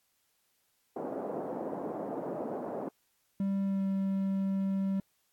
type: band-pass noise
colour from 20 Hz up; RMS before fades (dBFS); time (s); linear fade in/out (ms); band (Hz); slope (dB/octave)
white; -37; 0.96-2.89; 5; 190 to 710; 24
type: tone with pitch glide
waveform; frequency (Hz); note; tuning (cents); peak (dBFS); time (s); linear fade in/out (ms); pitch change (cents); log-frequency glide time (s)
triangle; 196 to 193.86; G3 to G3; 0 to -19; -26; 3.4-5; 2; -19; 3.63-3.84
effects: white hiss -74 dBFS RMS until 5.32 s + AAC 64 kbps

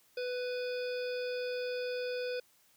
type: harmonic tone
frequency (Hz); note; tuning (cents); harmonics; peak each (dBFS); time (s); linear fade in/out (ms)
496.8; B4; +10; 1 / 3 / 5 / 7 / 9 / 10; -34 / -45 / -46 / -52 / -51 / -49; 0.17-2.4; 5
effects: white hiss -67 dBFS RMS until 2.76 s

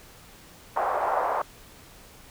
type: band-pass noise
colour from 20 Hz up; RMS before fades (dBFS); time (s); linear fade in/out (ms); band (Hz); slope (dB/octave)
white; -26; 0.76-1.42; 5; 570 to 1000; 24
effects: pink hiss -50 dBFS RMS until 2.3 s

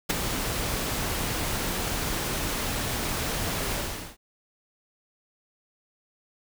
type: noise with ADSR envelope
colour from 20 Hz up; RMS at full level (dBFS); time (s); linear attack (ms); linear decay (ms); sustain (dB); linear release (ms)
pink; -21; 0.09-4.17; 15; 11; -8; 420
effects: none

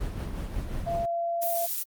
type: noise with tremolo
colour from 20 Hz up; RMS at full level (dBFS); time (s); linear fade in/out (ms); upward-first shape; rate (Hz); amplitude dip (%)
brown; -31; 0-1.06; 10; sine; 5.6; 40
type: tone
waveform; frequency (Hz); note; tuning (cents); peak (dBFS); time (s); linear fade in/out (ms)
sine; 682; F5; -41; -26; 0.86-1.67; 20
type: noise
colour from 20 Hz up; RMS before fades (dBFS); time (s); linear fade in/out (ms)
violet; -31; 1.41-1.84; 20
effects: Opus 24 kbps

